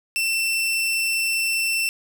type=tone; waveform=sawtooth; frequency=2685 Hz; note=E7; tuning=31 cents sharp; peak=-17 dBFS; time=0.16-1.89 s; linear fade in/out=0 ms; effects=none